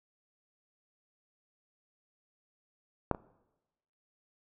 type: clicks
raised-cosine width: 1 ms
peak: -12 / -26 dBFS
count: 2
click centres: 3.113 / 3.148 s
effects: noise-tail reverb RT60 1.0 s tail -22 dB re dry